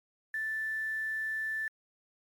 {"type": "tone with quantisation", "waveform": "sine", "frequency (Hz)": 1760, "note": "A6", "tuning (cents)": 0, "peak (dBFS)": -31, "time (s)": [0.34, 1.68], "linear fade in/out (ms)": 2, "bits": 9, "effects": ["MP3 96 kbps"]}